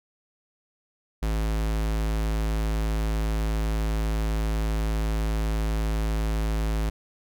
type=tone; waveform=square; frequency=53.9 Hz; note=A1; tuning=35 cents flat; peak=-24 dBFS; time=1.22-6.9 s; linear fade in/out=10 ms; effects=none